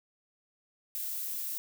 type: noise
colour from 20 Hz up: violet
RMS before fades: -36 dBFS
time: 0.95-1.58 s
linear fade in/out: 0 ms
effects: none